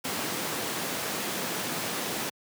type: high-pass noise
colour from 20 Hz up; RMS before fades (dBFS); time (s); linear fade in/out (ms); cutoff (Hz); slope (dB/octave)
pink; -32; 0.04-2.3; 10; 180; 12
effects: high-pass 100 Hz 12 dB/octave